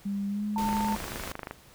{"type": "tone with pitch glide", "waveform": "sine", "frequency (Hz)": [200, 209.2], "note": ["G3", "G#3"], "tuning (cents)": [35, 13], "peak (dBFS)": -28, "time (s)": [0.05, 0.96], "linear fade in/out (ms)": 10, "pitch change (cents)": 78, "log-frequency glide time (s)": [0.28, 0.45]}
{"type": "tone", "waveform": "sine", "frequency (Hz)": 897, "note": "A5", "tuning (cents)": 33, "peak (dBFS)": -28, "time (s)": [0.56, 0.95], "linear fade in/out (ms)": 2}
{"type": "noise", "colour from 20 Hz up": "pink", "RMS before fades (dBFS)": -38, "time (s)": [0.58, 1.32], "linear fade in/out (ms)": 0}
{"type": "click train", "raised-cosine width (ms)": 0.5, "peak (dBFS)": -20, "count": 22, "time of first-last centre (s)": [0.69, 1.51], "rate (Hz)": 25.6}
{"effects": ["pink hiss -55 dBFS RMS until 1.74 s"]}